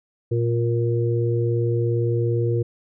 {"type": "harmonic tone", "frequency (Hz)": 117.4, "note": "A#2", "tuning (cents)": 13, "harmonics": [1, 3, 4], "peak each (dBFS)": [-20, -25, -26], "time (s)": [0.31, 2.63], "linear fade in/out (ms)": 10, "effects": []}